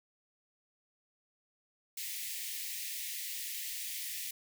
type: high-pass noise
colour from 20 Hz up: white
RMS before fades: -40 dBFS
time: 1.97-4.31 s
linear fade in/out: 5 ms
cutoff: 1800 Hz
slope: 96 dB/octave
effects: none